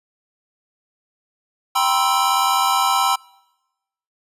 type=chord; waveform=square; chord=C major seventh; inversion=second; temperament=equal with one note detuned; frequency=784 / 967.4 / 1046.5 / 1318.5 Hz; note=G5 / B5 / C6 / E6; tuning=0 / -36 / 0 / 0 cents; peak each=-22 dBFS; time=1.75-3.16 s; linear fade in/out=10 ms; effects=noise-tail reverb RT60 1.0 s tail -26 dB re dry + resampled to 32000 Hz